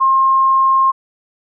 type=tone; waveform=sine; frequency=1066 Hz; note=C6; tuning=32 cents sharp; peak=-9 dBFS; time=0-0.92 s; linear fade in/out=20 ms; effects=none